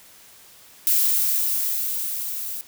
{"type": "noise with level ramp", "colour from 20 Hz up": "violet", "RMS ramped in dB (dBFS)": [-18, -31], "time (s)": [0.87, 2.61], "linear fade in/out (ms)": 0, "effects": ["white hiss -49 dBFS RMS until 2.67 s"]}